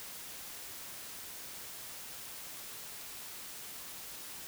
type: silence
effects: white hiss -46 dBFS RMS until 4.47 s